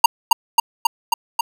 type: tone with echo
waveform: square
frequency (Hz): 932.3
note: A#5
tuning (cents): 0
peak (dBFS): -5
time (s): 0.04-0.06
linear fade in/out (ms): 5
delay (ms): 270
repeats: 5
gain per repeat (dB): -2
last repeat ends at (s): 1.41
effects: none